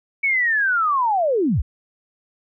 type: linear sweep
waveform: sine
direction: down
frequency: 2257 to 39.33 Hz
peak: -16 dBFS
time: 0.23-1.62 s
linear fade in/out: 10 ms
effects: none